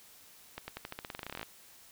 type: accelerating click train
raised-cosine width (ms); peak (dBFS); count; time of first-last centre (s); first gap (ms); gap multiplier
0.3; -23; 19; 0.58-1.43; 100; 0.9
effects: white hiss -57 dBFS RMS until 1.91 s